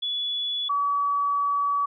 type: tone pair in turn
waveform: sine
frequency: 3418 / 1140.6 Hz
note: G#7 / C#6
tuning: +49 / +49 cents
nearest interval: octave + perfect fifth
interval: 1900 cents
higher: first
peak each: -25 / -21 dBFS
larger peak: second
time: 0.02-0.69 / 0.69-1.86 s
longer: second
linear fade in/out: 10 ms
effects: none